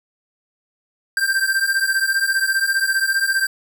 square beating tone pair, 1568 / 1583 Hz, G6 / G6, 0 / +17 cents, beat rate 15 Hz, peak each -21 / -20 dBFS, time 1.17-3.47 s, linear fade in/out 2 ms, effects none

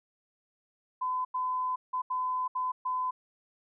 sine tone bursts at uneven times, 1014 Hz, B5, 45 cents sharp, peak -28 dBFS, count 6, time 1.01-1.25 / 1.34-1.76 / 1.93-2.02 / 2.1-2.48 / 2.55-2.72 / 2.85-3.11 s, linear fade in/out 10 ms, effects none

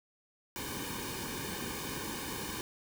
pink noise with comb filter, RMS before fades -39 dBFS, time 0.56-2.61 s, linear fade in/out 0 ms, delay 1.5 ms, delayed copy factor -0.9, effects none

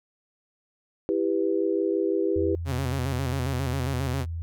sine chord, E minor, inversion none, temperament just, 329.6 / 395.6 / 494.4 Hz, E4 / G4 / B4, 0 / +16 / +2 cents, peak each -26 / -25 / -29 dBFS, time 1.09-2.55 s, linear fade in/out 0 ms
sine tone with pitch glide, 84.4 to 83.19 Hz, E2 to E2, +41 to +16 cents, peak -29 dBFS, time 2.36-4.42 s, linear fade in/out 0 ms, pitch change -25 cents, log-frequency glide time 3.29-3.46 s
sawtooth tone with vibrato, 130.81 Hz, C3, in tune, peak -23 dBFS, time 2.65-4.26 s, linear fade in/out 50 ms, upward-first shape square, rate 7.4 Hz, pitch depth 84 cents each way
effects none

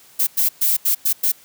violet noise bursts at uneven times, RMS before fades -17 dBFS, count 6, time 0.19-0.27 / 0.37-0.49 / 0.61-0.77 / 0.85-0.95 / 1.05-1.13 / 1.23-1.32 s, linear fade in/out 10 ms, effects white hiss -49 dBFS RMS until 1.44 s + high-pass 60 Hz 12 dB/octave

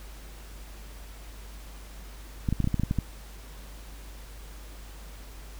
clicks, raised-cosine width 5 ms, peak -13 dBFS, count 10, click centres 2.488 / 2.526 / 2.603 / 2.643 / 2.674 / 2.743 / 2.797 / 2.835 / 2.911 / 2.987 s, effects added 50 Hz sine -42 dBFS peak until 5.59 s + pink hiss -50 dBFS RMS until 5.59 s

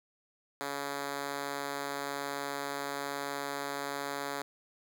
5% pulse tone with high-pass filter, 141.1 Hz, C#3, 31 cents sharp, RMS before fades -37 dBFS, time 0.61-4.42 s, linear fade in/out 0 ms, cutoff 290 Hz, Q 0.87, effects none

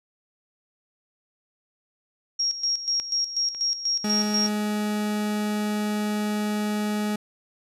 sine tone with tremolo, 5588 Hz, F8, in tune, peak -21 dBFS, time 2.39-4.49 s, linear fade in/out 10 ms, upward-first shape square, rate 4.1 Hz, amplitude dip 70%
clicks, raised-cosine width 0.2 ms, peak -19 / -26 dBFS, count 2, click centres 2.999 / 3.548 s
40% pulse tone, 210 Hz, G#3, 19 cents sharp, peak -23 dBFS, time 4.04-7.16 s, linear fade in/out 5 ms
effects resampled to 32000 Hz

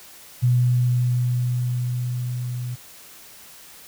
sine tone with level ramp, 123.4 Hz, B2, 1 cent flat, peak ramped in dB -14 to -26 dBFS, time 0.42-2.76 s, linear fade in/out 20 ms, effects white hiss -45 dBFS RMS until 3.87 s

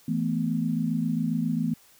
sine chord, E suspended fourth, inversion none, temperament just, 164.81 / 219.8 / 247.2 Hz, E3 / A3 / B3, 0 / -2 / +2 cents, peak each -28 dBFS, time 0.08-1.74 s, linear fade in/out 5 ms, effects white hiss -57 dBFS RMS until 1.99 s

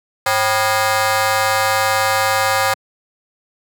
15% pulse ring-modulated tone, 440 Hz, A4, in tune, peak -4 dBFS, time 0.26-2.74 s, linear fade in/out 5 ms, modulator 341 Hz, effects high-pass 200 Hz 12 dB/octave

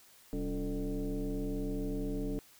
sine tone with frequency modulation, 125.2 Hz, B2, 24 cents sharp, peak -32 dBFS, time 0.33-2.39 s, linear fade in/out 0 ms, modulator 159 Hz, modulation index 2, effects white hiss -60 dBFS RMS until 2.59 s

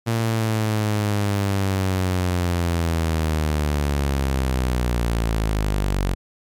sawtooth linear sweep, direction down, 115.3 to 46 Hz, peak -15 dBFS, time 0.06-6.15 s, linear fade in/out 20 ms, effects MP3 96 kbps

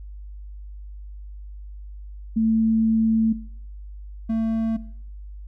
sine / triangle tone pair in turn, 222.8 / 224.2 Hz, A3 / A3, +22 / +33 cents, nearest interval unison, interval 11 cents, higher second, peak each -17 / -18 dBFS, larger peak first, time 2.36-3.33 / 4.29-4.77 s, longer first, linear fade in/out 10 ms, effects noise-tail reverb RT60 0.6 s tail -18 dB re dry + added 50 Hz sine -35 dBFS peak until 5.47 s

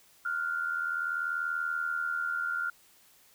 sine tone pair together, 1396.9 / 1477.4 Hz, F6 / F#6, 0 / -3 cents, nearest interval minor second, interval 97 cents, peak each -30 / -36 dBFS, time 0.25-2.7 s, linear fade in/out 5 ms, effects white hiss -61 dBFS RMS until 3.34 s

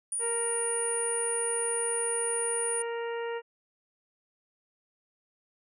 sine tone, 9500 Hz, D9, 19 cents sharp, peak -29 dBFS, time 0.12-2.82 s, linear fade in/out 2 ms
harmonic tone, 466.2 Hz, A#4, in tune, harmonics 1 / 2 / 3 / 4 / 5 / 6, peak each -32 / -39 / -44 / -43 / -51 / -48 dBFS, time 0.19-3.42 s, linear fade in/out 50 ms
effects none

